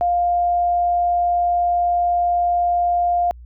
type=tone; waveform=sine; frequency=702 Hz; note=F5; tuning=9 cents sharp; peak=-15 dBFS; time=0.01-3.31 s; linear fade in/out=0 ms; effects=added 60 Hz sine -37 dBFS peak until 3.45 s